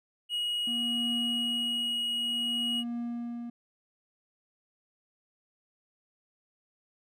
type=tone; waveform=triangle; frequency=2896 Hz; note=F#7; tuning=38 cents flat; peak=-27 dBFS; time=0.29-2.84 s; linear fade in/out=50 ms
type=tone with tremolo; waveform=triangle; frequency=237.1 Hz; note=A#3; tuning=30 cents sharp; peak=-29 dBFS; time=0.67-3.5 s; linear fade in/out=5 ms; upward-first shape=triangle; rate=0.54 Hz; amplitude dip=85%
effects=none